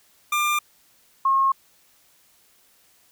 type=tone pair in turn; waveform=25% pulse / sine; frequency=1195 / 1080.4 Hz; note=D6 / C#6; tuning=+30 / -45 cents; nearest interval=major second; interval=175 cents; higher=first; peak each=-16 dBFS; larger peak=neither; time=0.32-0.59 / 1.25-1.52 s; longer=neither; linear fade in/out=5 ms; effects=white hiss -59 dBFS RMS until 3.11 s